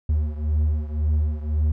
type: beating tone pair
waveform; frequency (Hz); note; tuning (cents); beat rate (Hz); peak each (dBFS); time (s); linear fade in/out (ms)
triangle; 75.3 / 77.2; D2 / D#2; +44 / -13; 1.9; -19 / -23; 0.09-1.72; 5
effects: none